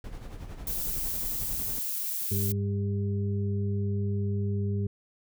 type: noise with tremolo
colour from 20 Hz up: brown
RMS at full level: -37 dBFS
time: 0.04-1.79 s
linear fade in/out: 2 ms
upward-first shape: sine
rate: 11 Hz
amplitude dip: 55%
type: noise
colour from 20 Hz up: violet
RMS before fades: -32 dBFS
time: 0.67-2.52 s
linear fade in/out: 2 ms
type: harmonic tone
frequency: 100.3 Hz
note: G2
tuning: 40 cents sharp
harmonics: 1 / 2 / 4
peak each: -27 / -33 / -37 dBFS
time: 2.31-4.87 s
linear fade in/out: 5 ms
effects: none